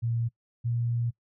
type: tone pair in turn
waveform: sine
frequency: 116.54 / 118.37 Hz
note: A#2 / A#2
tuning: 0 / +27 cents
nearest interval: unison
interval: 27 cents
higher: second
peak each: -25 dBFS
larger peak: neither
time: 0.02-0.29 / 0.64-1.11 s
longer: second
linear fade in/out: 20 ms
effects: noise-tail reverb RT60 0.1 s tail -22 dB re dry